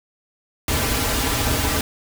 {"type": "noise with comb filter", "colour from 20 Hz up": "pink", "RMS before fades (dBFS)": -21, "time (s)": [0.68, 1.81], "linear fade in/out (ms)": 2, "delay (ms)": 5.5, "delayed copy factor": -0.65, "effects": []}